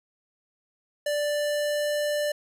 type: tone with pitch glide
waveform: square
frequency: 587.3 to 591 Hz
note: D5 to D5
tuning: 0 to +11 cents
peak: -25 dBFS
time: 1.06-2.32 s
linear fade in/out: 5 ms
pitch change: +11 cents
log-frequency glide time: 1.16-1.91 s
effects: resampled to 32000 Hz